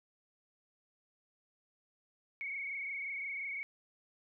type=tone with frequency modulation; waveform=sine; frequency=2217 Hz; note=C#7; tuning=in tune; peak=-37 dBFS; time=2.41-3.63 s; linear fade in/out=0 ms; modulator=25.7 Hz; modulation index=2.6; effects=none